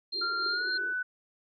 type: band-pass noise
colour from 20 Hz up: pink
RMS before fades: -46 dBFS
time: 0.12-0.94 s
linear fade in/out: 50 ms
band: 330 to 440 Hz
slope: 96 dB/octave
type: tone with tremolo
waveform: sine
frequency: 4186 Hz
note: C8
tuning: in tune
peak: -30 dBFS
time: 0.12-0.78 s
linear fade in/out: 10 ms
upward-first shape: sine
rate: 3.4 Hz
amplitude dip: 55%
type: tone with pitch glide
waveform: sine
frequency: 1387 to 1495.2 Hz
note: F6 to F#6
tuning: -12 to +18 cents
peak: -29 dBFS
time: 0.21-1.03 s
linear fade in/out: 10 ms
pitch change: +130 cents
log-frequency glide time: 0.47-0.68 s
effects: none